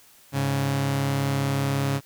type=tone pair together; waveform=sawtooth; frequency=103.97 / 138.59 Hz; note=G#2 / C#3; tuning=+2 / 0 cents; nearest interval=perfect fourth; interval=498 cents; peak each=-26 / -19 dBFS; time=0.32-2.01 s; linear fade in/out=50 ms; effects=white hiss -54 dBFS RMS until 2.05 s